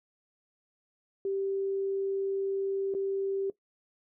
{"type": "tone with dropouts", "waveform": "sine", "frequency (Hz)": 390.7, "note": "G4", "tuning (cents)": -6, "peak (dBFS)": -28, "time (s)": [1.25, 3.5], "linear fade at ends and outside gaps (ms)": 2, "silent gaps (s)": [2.94, 2.948], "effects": ["noise-tail reverb RT60 0.1 s tail -17 dB re dry"]}